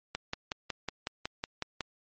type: click train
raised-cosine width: 0.2 ms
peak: -15 dBFS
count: 10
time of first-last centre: 0.15-1.807 s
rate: 5.43 Hz
effects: low-pass 6000 Hz 12 dB/octave + MP3 32 kbps